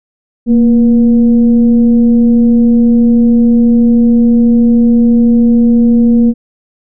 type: tone with frequency modulation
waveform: sine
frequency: 233.1 Hz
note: A#3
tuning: in tune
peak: -4 dBFS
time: 0.46-6.34 s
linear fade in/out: 50 ms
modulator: 250 Hz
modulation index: 0.36
effects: none